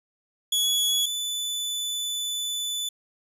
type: tone pair in turn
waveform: sawtooth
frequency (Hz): 3376 / 3491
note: G#7 / A7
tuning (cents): +28 / -14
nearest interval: minor second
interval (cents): 58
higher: second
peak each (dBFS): -18 / -24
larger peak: first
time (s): 0.52-1.06 / 1.06-2.89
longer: second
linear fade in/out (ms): 5
effects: resampled to 32000 Hz